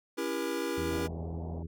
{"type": "chord", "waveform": "square", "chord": "C# diminished seventh", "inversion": "none", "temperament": "just", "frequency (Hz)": [277.2, 332.6, 399.1, 479], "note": ["C#4", "E4", "G4", "Bb4"], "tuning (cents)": [0, 16, 31, 47], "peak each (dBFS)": [-39, -36, -38, -37], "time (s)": [0.17, 1.08], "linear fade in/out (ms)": 20}
{"type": "harmonic tone", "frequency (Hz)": 82.41, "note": "E2", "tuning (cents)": 0, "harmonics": [1, 2, 3, 4, 5], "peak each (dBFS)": [-37, -40, -48, -49, -49], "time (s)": [0.77, 1.67], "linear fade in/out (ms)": 10}
{"type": "low-pass noise", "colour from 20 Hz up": "white", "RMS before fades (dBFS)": -45, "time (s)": [0.9, 1.63], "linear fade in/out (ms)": 5, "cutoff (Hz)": 800, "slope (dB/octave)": 48}
{"effects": []}